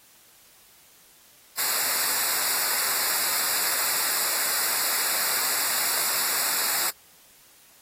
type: noise with comb filter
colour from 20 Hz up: white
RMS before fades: -25 dBFS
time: 1.57-6.91 s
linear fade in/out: 20 ms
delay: 0.32 ms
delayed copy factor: -1
effects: white hiss -55 dBFS RMS until 7.81 s + AAC 48 kbps